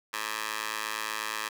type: tone with high-pass filter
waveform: 15% pulse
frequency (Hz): 108.4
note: A2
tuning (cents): -25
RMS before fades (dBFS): -34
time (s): 0.13-1.49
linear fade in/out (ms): 10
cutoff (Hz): 1300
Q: 1.1
effects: none